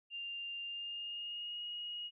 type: tone with pitch glide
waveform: sine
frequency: 2794 to 2883 Hz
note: F7 to F#7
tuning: 0 to -46 cents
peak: -40 dBFS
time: 0.1-2.11 s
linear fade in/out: 50 ms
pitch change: +54 cents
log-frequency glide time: 0.64-1.63 s
effects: none